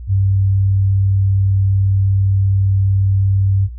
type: tone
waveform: sine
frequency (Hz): 97.4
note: G2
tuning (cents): -11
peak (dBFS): -11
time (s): 0.07-3.69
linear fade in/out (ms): 50
effects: noise-tail reverb RT60 0.1 s tail -24 dB re dry + added 60 Hz sine -27 dBFS peak until 3.78 s